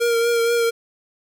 square tone with vibrato, 467.2 Hz, A#4, 4 cents sharp, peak -17 dBFS, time 0-0.71 s, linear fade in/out 20 ms, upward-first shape triangle, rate 4.2 Hz, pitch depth 28 cents each way, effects none

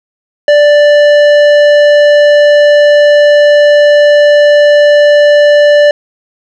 sine tone with tanh clipping, 587.3 Hz, D5, in tune, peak -4 dBFS, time 0.48-5.91 s, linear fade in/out 2 ms, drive 13 dB, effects none

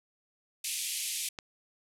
white band-pass noise, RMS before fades -35 dBFS, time 0.64-1.29 s, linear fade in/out 5 ms, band 2200 to 12000 Hz, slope 48 dB/octave
click, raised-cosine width 0.2 ms, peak -22 dBFS, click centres 1.388 s
effects none

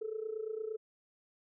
sine tone with amplitude modulation, 437.3 Hz, A4, 11 cents flat, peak -32 dBFS, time 0.01-0.77 s, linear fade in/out 10 ms, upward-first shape sine, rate 28.7 Hz, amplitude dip 80%, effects tanh soft clip ceiling -28 dBFS

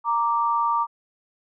sine tone pair together, 931 / 1173 Hz, A#5 / D6, -2 / -2 cents, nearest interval major third, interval 400 cents, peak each -22 dBFS, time 0.04-0.87 s, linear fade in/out 50 ms, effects none

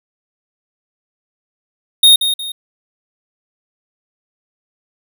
square tone with echo, 3708 Hz, A#7, 10 cents flat, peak -5 dBFS, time 2.03-2.16 s, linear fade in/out 5 ms, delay 180 ms, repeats 2, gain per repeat -9 dB, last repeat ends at 2.52 s, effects none

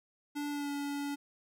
square tone with pitch glide, 291 to 285.2 Hz, D4 to C#4, -16 to +49 cents, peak -35 dBFS, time 0.35-1.16 s, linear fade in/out 20 ms, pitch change -35 cents, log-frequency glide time 0.5-0.7 s, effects none

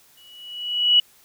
sine tone with exponential growth, 2934 Hz, F#7, 15 cents flat, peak -10 dBFS, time 0.17-1 s, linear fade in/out 5 ms, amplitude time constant 180 ms, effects white hiss -55 dBFS RMS until 1.24 s

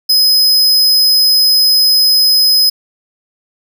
45% pulse tone, 5060 Hz, D#8, 28 cents sharp, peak -7 dBFS, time 0.09-2.7 s, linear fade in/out 10 ms, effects none

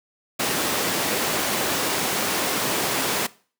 pink high-pass noise, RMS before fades -24 dBFS, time 0.39-3.27 s, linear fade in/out 10 ms, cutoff 240 Hz, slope 12 dB/octave, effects noise-tail reverb RT60 0.4 s tail -20 dB re dry

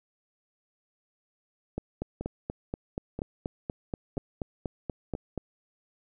two click trains, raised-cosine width 2 ms, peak -21 / -18 dBFS, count 4 / 16, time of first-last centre 2.21-5.151 / 1.78-5.377 s, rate 1.02 / 4.17 Hz, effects none

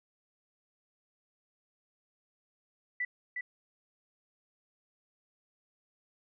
sine tone with echo, 1975.5 Hz, B6, in tune, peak -30 dBFS, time 3-3.05 s, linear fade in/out 5 ms, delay 360 ms, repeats 1, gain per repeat -4 dB, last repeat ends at 3.41 s, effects none

